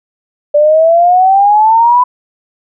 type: exponential sweep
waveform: sine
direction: up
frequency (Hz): 583 to 1003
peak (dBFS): -4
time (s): 0.54-2.04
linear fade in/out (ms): 10
effects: none